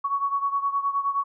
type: beating tone pair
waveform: sine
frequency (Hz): 1115 / 1124.6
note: C#6 / C#6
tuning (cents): +10 / +25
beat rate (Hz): 9.6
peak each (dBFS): -24 / -28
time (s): 0.04-1.24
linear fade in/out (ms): 10
effects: none